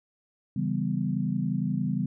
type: chord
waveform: sine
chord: C# half-diminished seventh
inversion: none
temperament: equal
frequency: 138.59 / 164.81 / 196 / 246.9 Hz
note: C#3 / E3 / G3 / B3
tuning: 0 / 0 / 0 / 0 cents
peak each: -31 / -31 / -29 / -32 dBFS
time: 0.56-2.06 s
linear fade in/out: 5 ms
effects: none